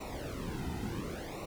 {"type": "noise with flanger", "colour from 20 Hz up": "brown", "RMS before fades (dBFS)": -39, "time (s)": [0, 1.46], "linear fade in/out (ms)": 10, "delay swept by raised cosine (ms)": [0.61, 1.81], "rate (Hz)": 0.7, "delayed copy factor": -0.9, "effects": []}